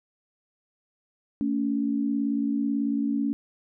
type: tone pair together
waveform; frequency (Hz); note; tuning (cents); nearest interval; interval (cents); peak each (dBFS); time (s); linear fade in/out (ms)
sine; 224 / 282.2; A3 / C#4; +31 / +31; major third; 400; -27 / -25; 1.41-3.33; 0
effects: none